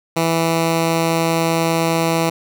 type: tone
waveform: 10% pulse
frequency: 164.81 Hz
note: E3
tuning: in tune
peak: -7 dBFS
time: 0.16-2.3 s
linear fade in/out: 10 ms
effects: none